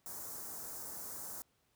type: band-stop noise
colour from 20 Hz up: white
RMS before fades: -45 dBFS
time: 0.06-1.42 s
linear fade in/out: 0 ms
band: 1400 to 6000 Hz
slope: 24 dB/octave
effects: pink hiss -75 dBFS RMS until 1.75 s + high-pass 60 Hz 12 dB/octave